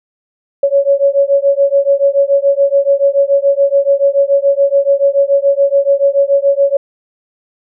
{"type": "beating tone pair", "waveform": "sine", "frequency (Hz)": [554.4, 561.4], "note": ["C#5", "C#5"], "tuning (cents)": [0, 22], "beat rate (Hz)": 7, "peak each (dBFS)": -11, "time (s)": [0.63, 6.77], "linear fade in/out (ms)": 5, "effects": []}